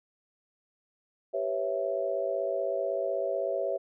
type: chord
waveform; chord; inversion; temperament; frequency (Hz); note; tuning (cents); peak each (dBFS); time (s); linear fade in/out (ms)
sine; C# half-diminished seventh; second; equal with one note detuned; 392 / 493.9 / 549.9 / 659.3; G4 / B4 / C#5 / E5; 0 / 0 / -14 / 0; -35 / -36 / -31 / -32; 1.33-3.78; 20
effects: none